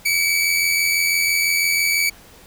sawtooth tone pair together, 2214 / 2300 Hz, C#7 / D7, -3 / -37 cents, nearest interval minor second, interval 66 cents, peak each -20 / -14 dBFS, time 0.05-2.1 s, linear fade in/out 10 ms, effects pink hiss -46 dBFS RMS until 2.46 s

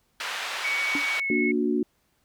white band-pass noise, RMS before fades -32 dBFS, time 0.2-1.2 s, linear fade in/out 2 ms, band 870 to 2800 Hz, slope 12 dB/octave
sine tone with pitch glide, 2245 to 2190 Hz, C#7 to C#7, +21 to -22 cents, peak -25 dBFS, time 0.64-1.52 s, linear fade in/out 10 ms, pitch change -43 cents, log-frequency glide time 1.15-1.26 s
triangle tone with exponential decay, 287.5 Hz, D4, 37 cents flat, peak -21 dBFS, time 0.95-1.07 s, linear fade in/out 2 ms, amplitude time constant 25 ms
sine chord, Bb augmented, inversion none, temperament just, 233.1 / 291.4 / 364.2 Hz, Bb3 / D4 / F#4, 0 / -13 / -27 cents, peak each -26 dBFS, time 1.3-1.83 s, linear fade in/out 2 ms
effects pink hiss -69 dBFS RMS until 2.24 s

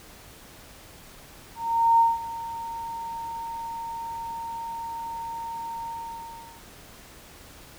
sine tone with ADSR envelope, 920 Hz, A#5, 23 cents flat, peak -14 dBFS, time 1.55-6.64 s, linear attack 440 ms, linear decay 190 ms, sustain -17 dB, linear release 760 ms, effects pink hiss -48 dBFS RMS until 7.78 s

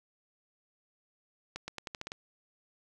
accelerating click train, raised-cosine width 0.2 ms, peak -21 dBFS, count 8, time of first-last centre 1.56-2.119 s, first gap 120 ms, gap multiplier 0.86, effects none

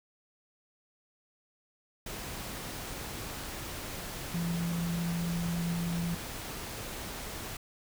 sine tone in noise, 170.3 Hz, F3, 43 cents flat, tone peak -30 dBFS, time 4.34-6.15 s, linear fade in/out 5 ms, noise pink, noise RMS -40 dBFS, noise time 2.06-7.57 s, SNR +7 dB, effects none

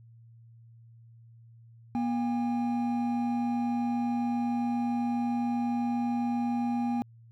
triangle tone pair together, 240.5 / 809 Hz, B3 / G#5, -46 / -46 cents, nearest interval octave + major sixth, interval 2100 cents, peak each -25 / -33 dBFS, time 1.95-7.02 s, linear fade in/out 0 ms, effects added 115 Hz sine -51 dBFS peak until 7.31 s

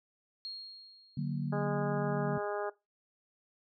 sine tone with exponential decay, 4265 Hz, C8, 32 cents sharp, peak -37 dBFS, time 0.45-1.65 s, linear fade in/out 0 ms, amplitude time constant 260 ms
sine chord, D augmented, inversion none, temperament equal with one note detuned, 146.24 / 185 / 233.1 Hz, D3 / F#3 / A#3, -7 / 0 / 0 cents, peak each -33 / -37 / -38 dBFS, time 1.17-2.38 s, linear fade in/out 5 ms
harmonic tone, 205.7 Hz, G#3, 16 cents flat, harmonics 2 / 3 / 4 / 5 / 6 / 7 / 8, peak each -37 / -38 / -40 / -47 / -44 / -46 / -47 dBFS, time 1.52-2.7 s, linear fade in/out 10 ms
effects noise-tail reverb RT60 0.2 s tail -18 dB re dry

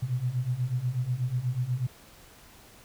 sine beating tone pair, 120.3 / 128.5 Hz, B2 / C3, -45 / -31 cents, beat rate 8.2 Hz, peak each -31 / -28 dBFS, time 0.02-1.87 s, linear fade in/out 10 ms, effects pink hiss -53 dBFS RMS until 2.84 s

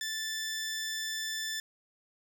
15% pulse tone, 1760 Hz, A6, in tune, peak -27 dBFS, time 0.01-1.6 s, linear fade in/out 2 ms, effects none

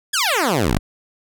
10% pulse exponential sweep, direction down, 1760 to 38.88 Hz, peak -8 dBFS, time 0.13-0.79 s, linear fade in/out 10 ms, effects none

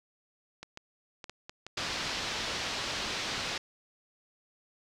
clicks, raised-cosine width 0.2 ms, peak -25 dBFS, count 7, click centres 0.63 / 0.774 / 1.242 / 1.296 / 1.495 / 1.666 / 2.153 s
white low-pass noise, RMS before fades -35 dBFS, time 1.77-3.58 s, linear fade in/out 5 ms, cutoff 5200 Hz, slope 24 dB/octave
effects none

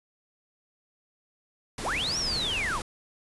pink noise, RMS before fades -35 dBFS, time 1.78-2.82 s, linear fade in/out 2 ms
sine linear two-way sweep, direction up then down, 42 to 5760 to 724 Hz, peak -27 dBFS, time 1.82-2.81 s, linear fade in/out 50 ms, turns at 2.18 s
effects resampled to 24000 Hz

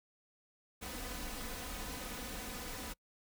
pink noise with comb filter, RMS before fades -43 dBFS, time 0.81-2.94 s, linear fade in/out 20 ms, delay 4 ms, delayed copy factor +0.65, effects noise-tail reverb RT60 0.1 s tail -26 dB re dry

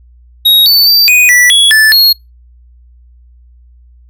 square tone with pitch steps, 3786 / 4510 / 4657 / 2475 / 1960 / 3360 / 1750 / 4304 Hz, A#7 / C#8 / D8 / D#7 / B6 / G#7 / A6 / C8, +26 / +29 / -15 / -10 / -14 / +19 / -10 / +48 cents, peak -4 dBFS, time 0.45-2.13 s, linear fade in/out 10 ms, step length 210 ms, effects noise-tail reverb RT60 0.2 s tail -25 dB re dry + added 60 Hz sine -38 dBFS peak until 4.09 s

